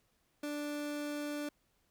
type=tone; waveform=30% pulse; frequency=293.7 Hz; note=D4; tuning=in tune; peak=-34 dBFS; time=0.43-1.49 s; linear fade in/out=5 ms; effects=pink hiss -75 dBFS RMS until 1.9 s